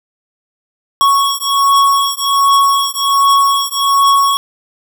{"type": "beating tone pair", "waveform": "square", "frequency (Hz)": [1108.7, 1110], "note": ["C#6", "C#6"], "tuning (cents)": [0, 2], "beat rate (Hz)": 1.3, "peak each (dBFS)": -13, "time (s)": [1.01, 4.37], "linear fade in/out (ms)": 0, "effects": []}